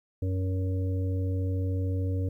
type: harmonic tone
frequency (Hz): 93.5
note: F#2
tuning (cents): +19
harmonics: 1 / 3 / 5 / 6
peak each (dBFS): -26 / -36 / -39 / -45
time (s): 0.22-2.29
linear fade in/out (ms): 5
effects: 11-bit